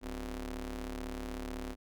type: ring-modulated tone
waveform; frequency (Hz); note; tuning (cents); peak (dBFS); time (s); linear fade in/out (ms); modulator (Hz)
sawtooth; 110; A2; 0; -31; 0.01-1.76; 50; 147
effects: none